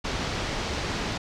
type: low-pass noise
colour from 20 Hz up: pink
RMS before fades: -30 dBFS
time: 0.04-1.18 s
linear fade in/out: 10 ms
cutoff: 5900 Hz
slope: 24 dB/octave
effects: none